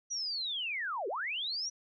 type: linear two-way sweep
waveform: sine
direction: down then up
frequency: 5890 to 356.7 to 5890 Hz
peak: -33 dBFS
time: 0.1-1.7 s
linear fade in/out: 20 ms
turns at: 1.08 s
effects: none